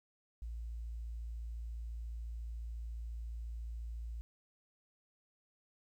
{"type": "tone", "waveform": "sine", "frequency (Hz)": 57.1, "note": "A#1", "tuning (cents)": -35, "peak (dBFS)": -39, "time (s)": [0.42, 4.21], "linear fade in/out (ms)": 0, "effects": ["tanh soft clip ceiling -35 dBFS", "12-bit"]}